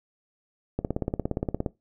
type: click train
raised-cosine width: 2 ms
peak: -13 dBFS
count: 16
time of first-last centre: 0.79-1.662 s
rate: 17.2 Hz
effects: noise-tail reverb RT60 0.2 s tail -20 dB re dry